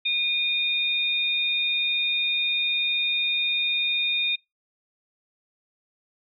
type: tone pair together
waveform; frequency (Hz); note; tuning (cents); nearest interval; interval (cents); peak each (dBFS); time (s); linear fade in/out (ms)
sine; 2451 / 3672; D#7 / A#7; -27 / -27; perfect fifth; 700; -24; 0.05-4.36; 10
effects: noise-tail reverb RT60 0.2 s tail -24 dB re dry